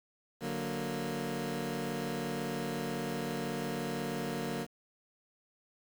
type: chord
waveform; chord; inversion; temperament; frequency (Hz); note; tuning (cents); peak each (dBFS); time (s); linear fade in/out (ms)
20% pulse; D augmented; none; equal; 146.83 / 185 / 233.1; D3 / F#3 / A#3; 0 / 0 / 0; -35 / -35 / -32; 0.4-4.67; 50
effects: 9-bit

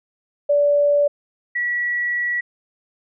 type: tone pair in turn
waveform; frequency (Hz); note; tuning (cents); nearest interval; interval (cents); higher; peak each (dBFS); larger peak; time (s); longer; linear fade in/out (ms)
sine; 579 / 1936.3; D5 / B6; -25 / -35; octave + major sixth; 2090; second; -13 / -19; first; 0.49-1.08 / 1.55-2.41; second; 10
effects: none

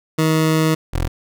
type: tone pair in turn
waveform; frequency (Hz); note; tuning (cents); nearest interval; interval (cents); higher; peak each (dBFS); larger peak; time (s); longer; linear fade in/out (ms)
20% pulse; 158.4 / 42.55; D#3 / F1; +31 / -44; octave + major seventh; 2275; first; -9 / -13; first; 0.18-0.75 / 0.93-1.08; first; 10
effects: none

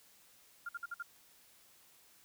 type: tone bursts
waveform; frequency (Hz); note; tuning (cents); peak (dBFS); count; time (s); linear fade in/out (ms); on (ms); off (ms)
sine; 1401; F6; +5; -38; 5; 0.66-1.026; 5; 30; 54
effects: white hiss -64 dBFS RMS until 2.24 s

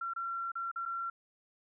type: tone with dropouts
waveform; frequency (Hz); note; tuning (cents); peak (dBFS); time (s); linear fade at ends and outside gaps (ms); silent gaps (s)
sine; 1364; F6; -41; -34; 0.01-1.1; 5; 0.136-0.161 / 0.518-0.554 / 0.715-0.759 / 0.854-0.859
effects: none

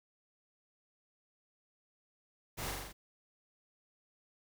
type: noise with echo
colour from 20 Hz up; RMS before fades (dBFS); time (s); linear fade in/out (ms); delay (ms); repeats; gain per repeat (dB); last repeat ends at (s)
pink; -41; 2.57-2.72; 20; 42; 5; -2; 2.93
effects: none

